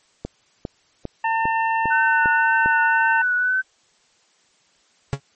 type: click train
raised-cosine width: 2 ms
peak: -14 dBFS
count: 7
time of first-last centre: 0.25-2.66 s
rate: 2.49 Hz
type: harmonic tone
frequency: 900 Hz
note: A5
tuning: 39 cents sharp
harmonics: 1 / 2 / 3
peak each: -19 / -25 / -29 dBFS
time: 1.24-3.22 s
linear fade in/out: 5 ms
type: tone with vibrato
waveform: sine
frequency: 1500 Hz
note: F#6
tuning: 23 cents sharp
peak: -17 dBFS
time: 1.9-3.62 s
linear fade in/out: 20 ms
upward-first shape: triangle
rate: 1.9 Hz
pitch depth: 40 cents each way
type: tone with exponential decay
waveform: 45% pulse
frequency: 138.59 Hz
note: C#3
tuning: in tune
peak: -15 dBFS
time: 5.13-5.2 s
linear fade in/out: 0 ms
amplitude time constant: 15 ms
effects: white hiss -60 dBFS RMS until 5.35 s + MP3 32 kbps